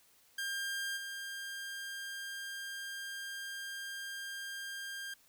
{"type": "tone with level steps", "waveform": "sawtooth", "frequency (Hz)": 1600, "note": "G6", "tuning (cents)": 35, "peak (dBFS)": [-32, -37], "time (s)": [0.38, 5.14], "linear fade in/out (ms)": 5, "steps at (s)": 0.96, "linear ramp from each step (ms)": 20, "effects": ["white hiss -66 dBFS RMS until 5.28 s"]}